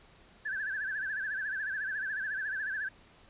sine tone with vibrato, 1634 Hz, G#6, 29 cents flat, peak -32 dBFS, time 0.45-2.89 s, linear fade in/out 10 ms, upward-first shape sine, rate 14 Hz, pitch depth 120 cents each way, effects pink hiss -59 dBFS RMS until 3.29 s + resampled to 8000 Hz

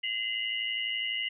sine tone cluster, 2053 / 2832 / 2944 Hz, C7 / F7 / F#7, -33 / +23 / -9 cents, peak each -34 / -33 / -35 dBFS, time 0.03-1.29 s, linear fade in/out 10 ms, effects none

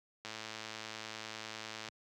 click train, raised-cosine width 0.2 ms, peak -25 dBFS, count 181, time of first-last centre 0.25-1.886 s, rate 110 Hz, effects high-pass 100 Hz 12 dB/octave

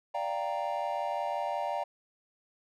triangle chord, G minor seventh, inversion second, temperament equal, 587.3 / 698.5 / 784 / 932.3 Hz, D5 / F5 / G5 / Bb5, 0 / 0 / 0 / 0 cents, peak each -34 dBFS, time 0.14-1.84 s, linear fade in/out 10 ms, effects none

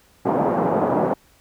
white band-pass noise, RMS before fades -20 dBFS, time 0.25-1.14 s, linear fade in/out 10 ms, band 140 to 850 Hz, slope 24 dB/octave, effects pink hiss -56 dBFS RMS until 1.4 s

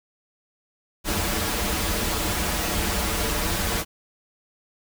pink noise with comb filter, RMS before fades -25 dBFS, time 1.04-3.85 s, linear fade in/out 50 ms, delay 7.6 ms, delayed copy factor -0.9, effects none

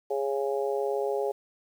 harmonic tone, 137.9 Hz, C#3, 9 cents flat, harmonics 3 / 4 / 5 / 6, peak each -28 / -31 / -36 / -36 dBFS, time 0.1-1.32 s, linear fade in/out 10 ms, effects 9-bit

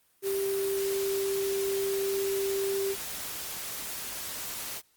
sine tone in noise, 392 Hz, G4, in tune, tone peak -27 dBFS, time 0.22-2.96 s, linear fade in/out 50 ms, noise white, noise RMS -37 dBFS, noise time 0.22-4.82 s, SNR +7 dB, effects white hiss -67 dBFS RMS until 4.96 s + Opus 32 kbps

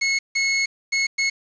sawtooth tone bursts at uneven times, 2183 Hz, C#7, 27 cents flat, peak -15 dBFS, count 4, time 0.01-0.19 / 0.35-0.66 / 0.92-1.07 / 1.18-1.3 s, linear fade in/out 10 ms, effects resampled to 16000 Hz + 7-bit

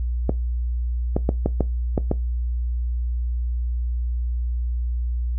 clicks, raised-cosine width 2 ms, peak -6 dBFS, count 7, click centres 0.294 / 1.165 / 1.291 / 1.46 / 1.607 / 1.978 / 2.114 s, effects noise-tail reverb RT60 0.2 s tail -19 dB re dry + added 60 Hz sine -21 dBFS peak until 5.38 s

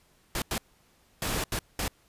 pink noise bursts at uneven times, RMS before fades -30 dBFS, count 5, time 0.35-0.42 / 0.51-0.58 / 1.22-1.44 / 1.52-1.59 / 1.79-1.88 s, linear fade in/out 2 ms, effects pink hiss -64 dBFS RMS until 2.08 s + resampled to 32000 Hz

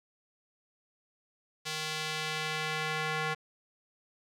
square tone with band-pass filter sweep, 155.56 Hz, D#3, in tune, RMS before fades -34 dBFS, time 1.65-3.35 s, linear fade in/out 20 ms, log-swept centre 4300 to 1700 Hz, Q 0.94, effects none

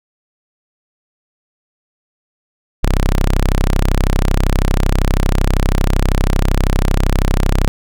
sawtooth tone, 32.7 Hz, C1, in tune, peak -7 dBFS, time 2.83-7.68 s, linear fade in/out 0 ms, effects none

